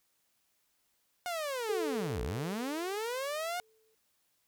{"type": "linear two-way sweep", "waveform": "sawtooth", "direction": "down then up", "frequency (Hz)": [727, 49.97, 727], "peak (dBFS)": -30, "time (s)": [1.26, 3.6], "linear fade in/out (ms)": 0, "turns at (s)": 2.22}
{"type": "tone with exponential decay", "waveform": "sine", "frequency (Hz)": 440, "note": "A4", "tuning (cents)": 0, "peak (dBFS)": -30, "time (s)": [1.69, 3.95], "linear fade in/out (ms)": 5, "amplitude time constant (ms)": 490}
{"effects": ["white hiss -75 dBFS RMS until 4.47 s"]}